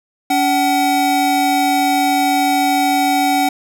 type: tone pair together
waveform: square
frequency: 283.2 / 756.1 Hz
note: C#4 / F#5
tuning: +37 / +37 cents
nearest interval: octave + perfect fourth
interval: 1700 cents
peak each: -18 / -15 dBFS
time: 0.3-3.49 s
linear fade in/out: 5 ms
effects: none